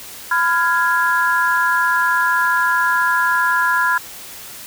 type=chord; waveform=sine; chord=F diminished; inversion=second; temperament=equal with one note detuned; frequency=1005.6 / 1396.9 / 1661.2 Hz; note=Cb6 / F6 / Ab6; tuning=+31 / 0 / 0 cents; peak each=-18 dBFS; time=0.31-3.98 s; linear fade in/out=5 ms; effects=white hiss -35 dBFS RMS until 4.66 s